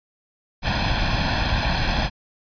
pink noise with comb filter, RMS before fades -21 dBFS, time 0.62-2.1 s, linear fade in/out 50 ms, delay 1.2 ms, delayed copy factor +0.75, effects resampled to 11025 Hz

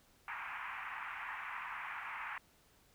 pink band-pass noise, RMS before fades -44 dBFS, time 0.28-2.38 s, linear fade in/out 2 ms, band 870 to 2500 Hz, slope 48 dB/octave, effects pink hiss -68 dBFS RMS until 2.94 s

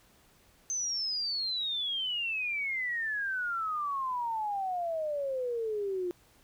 sine exponential sweep, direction down, 6272 to 349.2 Hz, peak -30 dBFS, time 0.7-6.11 s, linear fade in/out 0 ms, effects pink hiss -63 dBFS RMS until 6.43 s

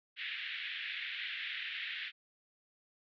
pink band-pass noise, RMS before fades -41 dBFS, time 0.16-2.12 s, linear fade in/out 50 ms, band 1700 to 3600 Hz, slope 48 dB/octave, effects none

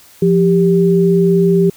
sine tone pair together, 173.89 / 394.1 Hz, F3 / G4, -7 / +9 cents, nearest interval octave + major second, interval 1416 cents, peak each -11 dBFS, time 0.22-1.7 s, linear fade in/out 5 ms, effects white hiss -44 dBFS RMS until 1.76 s

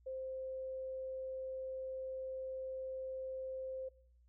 sine tone, 523.3 Hz, C5, in tune, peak -40 dBFS, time 0.06-3.89 s, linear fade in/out 10 ms, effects noise-tail reverb RT60 0.6 s tail -22 dB re dry + added 60 Hz sine -64 dBFS peak until 4.28 s

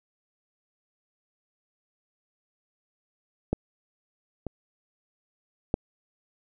clicks, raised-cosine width 2 ms, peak -11 / -19 / -9 dBFS, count 3, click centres 3.53 / 4.467 / 5.741 s, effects none

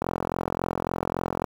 click train, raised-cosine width 1 ms, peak -11 dBFS, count 63, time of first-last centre 0.02-1.442 s, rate 43.6 Hz, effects high-pass 80 Hz 12 dB/octave + 7-bit

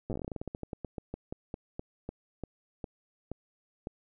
slowing click train, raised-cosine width 2 ms, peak -23 dBFS, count 29, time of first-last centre 0.1-3.871 s, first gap 8 ms, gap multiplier 1.17, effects none

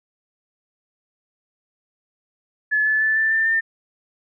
sine tone with pitch steps, 1717 / 1733.9 / 1751.1 / 1768.3 / 1785.8 / 1803.4 Hz, A6 / A6 / A6 / A6 / A6 / A6, -43 / -26 / -9 / +8 / +25 / +42 cents, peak -16 dBFS, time 2.71-3.61 s, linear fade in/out 20 ms, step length 150 ms, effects none

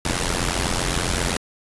pink noise with amplitude modulation, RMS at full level -19 dBFS, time 0.05-1.37 s, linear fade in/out 2 ms, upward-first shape sine, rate 87.7 Hz, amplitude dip 85%, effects resampled to 24000 Hz

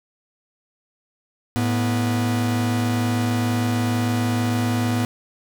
45% pulse tone pair together, 108.8 / 244.2 Hz, A2 / B3, -19 / -19 cents, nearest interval octave + major second, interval 1400 cents, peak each -22 dBFS, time 1.56-5.05 s, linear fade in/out 0 ms, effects none

